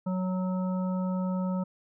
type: harmonic tone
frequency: 185 Hz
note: F#3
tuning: in tune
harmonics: 1 / 3 / 5 / 7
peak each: -27 / -37 / -41 / -44 dBFS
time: 0.06-1.64 s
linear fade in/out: 10 ms
effects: none